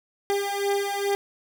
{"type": "beating tone pair", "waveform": "30% pulse", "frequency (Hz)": [400, 402.4], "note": ["G4", "G4"], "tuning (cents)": [35, 45], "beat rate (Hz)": 2.4, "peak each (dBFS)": -24, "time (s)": [0.3, 1.15], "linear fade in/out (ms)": 0, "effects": []}